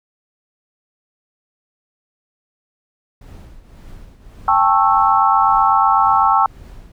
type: noise with tremolo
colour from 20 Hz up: brown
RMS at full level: -36 dBFS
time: 3.21-6.92 s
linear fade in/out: 5 ms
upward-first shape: triangle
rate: 1.8 Hz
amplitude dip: 70%
type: chord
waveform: sine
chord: A dominant seventh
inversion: third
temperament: just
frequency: 792 / 880 / 1100 / 1320 Hz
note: G5 / A5 / C#6 / E6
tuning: +18 / 0 / -14 / +2 cents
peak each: -16 dBFS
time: 4.48-6.46 s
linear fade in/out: 2 ms
effects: none